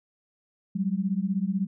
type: beating tone pair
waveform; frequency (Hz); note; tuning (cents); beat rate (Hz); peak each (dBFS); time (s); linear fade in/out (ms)
sine; 185 / 201; F#3 / G3; 0 / +44; 16; -27; 0.75-1.67; 10
effects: none